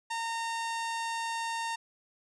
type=tone; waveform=sawtooth; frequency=917 Hz; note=A#5; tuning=29 cents flat; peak=-28 dBFS; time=0.1-1.76 s; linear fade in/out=10 ms; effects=resampled to 22050 Hz